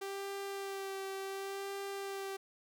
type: tone with vibrato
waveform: sawtooth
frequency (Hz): 391.6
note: G4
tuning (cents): -2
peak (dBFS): -35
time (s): 0.01-2.37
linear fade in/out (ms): 10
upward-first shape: sine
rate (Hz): 0.69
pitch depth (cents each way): 19
effects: none